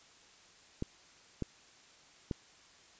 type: clicks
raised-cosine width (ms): 3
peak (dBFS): -21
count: 3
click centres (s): 0.824 / 1.423 / 2.312
effects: white hiss -60 dBFS RMS until 2.99 s + resampled to 16000 Hz